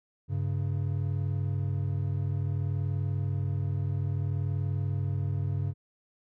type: tone pair together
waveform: triangle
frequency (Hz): 98 / 138.59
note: G2 / C#3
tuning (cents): 0 / 0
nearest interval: tritone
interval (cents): 600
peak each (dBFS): -27 / -29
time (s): 0.28-5.74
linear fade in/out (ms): 50
effects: none